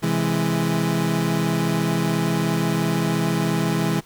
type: chord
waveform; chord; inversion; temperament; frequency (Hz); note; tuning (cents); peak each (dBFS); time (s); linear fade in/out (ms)
30% pulse; C augmented; none; equal; 130.81 / 164.81 / 207.7; C3 / E3 / G#3; 0 / 0 / 0; -24 / -19 / -22; 0.02-4.01; 20
effects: pink hiss -51 dBFS RMS until 4.05 s